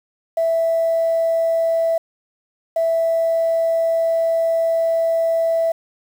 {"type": "tone pair in turn", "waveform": "sine", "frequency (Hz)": [659.3, 659.3], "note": ["E5", "E5"], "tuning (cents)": [0, 0], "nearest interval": "unison", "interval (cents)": 0, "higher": "neither", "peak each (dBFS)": -14, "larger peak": "neither", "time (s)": [[0.37, 1.98], [2.76, 5.72]], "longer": "second", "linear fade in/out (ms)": 5, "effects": ["tanh soft clip ceiling -11 dBFS", "7-bit"]}